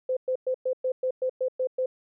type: tone bursts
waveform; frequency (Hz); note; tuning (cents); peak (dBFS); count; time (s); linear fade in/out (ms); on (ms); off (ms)
sine; 514; C5; -31; -23; 10; 0.09-1.86; 5; 78; 110
effects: none